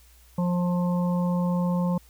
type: harmonic tone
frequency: 177 Hz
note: F3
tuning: 23 cents sharp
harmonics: 1 / 3 / 5 / 6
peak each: -22 / -32 / -36 / -38 dBFS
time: 0.38-1.98 s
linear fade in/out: 5 ms
effects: added 60 Hz sine -53 dBFS peak until 2.09 s + white hiss -58 dBFS RMS until 2.09 s

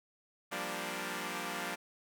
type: chord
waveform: 5% pulse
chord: G minor seventh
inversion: third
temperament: equal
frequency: 174.61 / 196 / 233.1 / 293.7 Hz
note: F3 / G3 / Bb3 / D4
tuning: 0 / 0 / 0 / 0 cents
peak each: -31 dBFS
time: 0.51-1.76 s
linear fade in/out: 20 ms
effects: none

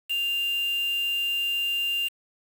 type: tone with quantisation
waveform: sine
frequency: 2794 Hz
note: F7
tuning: in tune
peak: -24 dBFS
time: 0.09-2.09 s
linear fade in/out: 20 ms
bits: 6
effects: none

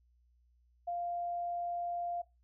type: tone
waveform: sine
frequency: 697 Hz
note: F5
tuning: 4 cents flat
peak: -34 dBFS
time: 0.87-2.22 s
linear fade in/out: 10 ms
effects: noise-tail reverb RT60 0.2 s tail -18 dB re dry + added 60 Hz sine -66 dBFS peak until 2.43 s

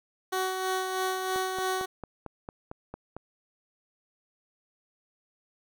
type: tone with tremolo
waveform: 15% pulse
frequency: 374.9 Hz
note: F#4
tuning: 23 cents sharp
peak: -20 dBFS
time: 0.32-1.86 s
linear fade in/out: 10 ms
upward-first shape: sine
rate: 3.1 Hz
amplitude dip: 40%
type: click train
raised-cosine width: 1 ms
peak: -24 dBFS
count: 9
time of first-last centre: 1.36-3.166 s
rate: 4.43 Hz
effects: none

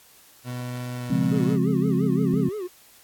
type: tone with pitch glide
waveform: 30% pulse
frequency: 123.8 to 120.97 Hz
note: B2 to B2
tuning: +5 to -35 cents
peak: -27 dBFS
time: 0.44-1.58 s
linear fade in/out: 50 ms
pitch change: -40 cents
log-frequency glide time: 0.96-1.24 s
type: chord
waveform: sine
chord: Db major seventh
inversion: none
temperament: equal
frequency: 138.59 / 174.61 / 207.7 / 261.6 Hz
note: Db3 / F3 / Ab3 / C4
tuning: 0 / 0 / 0 / 0 cents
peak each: -26 / -24 / -26 / -24 dBFS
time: 1.1-2.49 s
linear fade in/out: 5 ms
type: tone with vibrato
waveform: triangle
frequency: 391.8 Hz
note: G4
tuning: 1 cent flat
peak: -26 dBFS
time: 1.31-2.68 s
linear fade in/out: 20 ms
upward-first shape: sine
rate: 5.8 Hz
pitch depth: 170 cents each way
type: click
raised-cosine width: 3 ms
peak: -21 dBFS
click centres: 2.339 s
effects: white hiss -53 dBFS RMS until 3.03 s + AAC 64 kbps

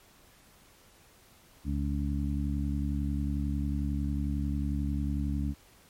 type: harmonic tone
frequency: 71.1 Hz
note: C#2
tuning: 45 cents sharp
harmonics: 1 / 2 / 3 / 4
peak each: -30 / -35 / -35 / -36 dBFS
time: 1.64-5.55 s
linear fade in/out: 50 ms
effects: pink hiss -59 dBFS RMS until 5.89 s + MP3 64 kbps

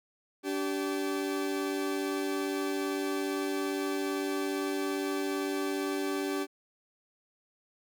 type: tone pair together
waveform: 40% pulse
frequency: 288.8 / 386.4 Hz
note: D4 / G4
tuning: -29 / -25 cents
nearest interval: perfect fourth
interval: 504 cents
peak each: -32 / -32 dBFS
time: 0.43-6.47 s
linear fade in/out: 50 ms
effects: none

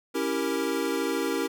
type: chord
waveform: square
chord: C# diminished seventh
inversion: none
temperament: equal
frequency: 277.2 / 329.6 / 392 / 466.2 Hz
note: C#4 / E4 / G4 / Bb4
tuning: 0 / 0 / 0 / 0 cents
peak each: -32 dBFS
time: 0.14-1.48 s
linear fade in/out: 20 ms
effects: none

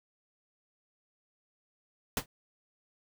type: noise with exponential decay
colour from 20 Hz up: pink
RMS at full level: -25 dBFS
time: 2.17-2.26 s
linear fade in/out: 2 ms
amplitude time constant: 18 ms
effects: none

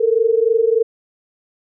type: tone pair together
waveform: sine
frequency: 442.9 / 466.2 Hz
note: A4 / A#4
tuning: +11 / 0 cents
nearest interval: minor second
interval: 89 cents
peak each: -15 dBFS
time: 0-0.83 s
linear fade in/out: 10 ms
effects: none

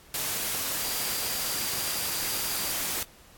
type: tone in noise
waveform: sine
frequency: 4747 Hz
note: D8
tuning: 18 cents sharp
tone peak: -38 dBFS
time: 0.81-2.71 s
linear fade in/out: 2 ms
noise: white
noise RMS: -30 dBFS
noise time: 0.14-3.03 s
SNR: -11 dB
effects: pink hiss -54 dBFS RMS until 3.37 s + AAC 64 kbps

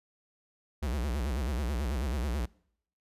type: tone with vibrato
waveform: square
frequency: 65.8 Hz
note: C2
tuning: 10 cents sharp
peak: -30 dBFS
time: 0.82-2.46 s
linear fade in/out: 10 ms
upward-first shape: sine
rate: 9.2 Hz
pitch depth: 240 cents each way
effects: noise-tail reverb RT60 0.7 s tail -25 dB re dry + resampled to 32000 Hz

